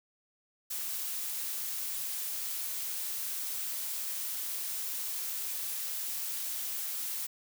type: noise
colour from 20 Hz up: blue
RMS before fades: -36 dBFS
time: 0.7-7.27 s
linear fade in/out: 10 ms
effects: none